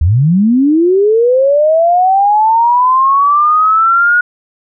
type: linear sweep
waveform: sine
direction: up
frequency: 71 to 1455 Hz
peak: -6 dBFS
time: 0.01-4.21 s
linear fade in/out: 5 ms
effects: none